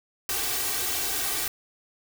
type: noise with comb filter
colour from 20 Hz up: white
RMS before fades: -28 dBFS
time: 0.29-1.48 s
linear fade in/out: 2 ms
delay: 2.6 ms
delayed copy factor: +0.85
effects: none